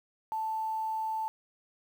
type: tone with quantisation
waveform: sine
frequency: 880 Hz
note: A5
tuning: in tune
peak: -30 dBFS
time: 0.32-1.28 s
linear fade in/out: 0 ms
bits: 9
effects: none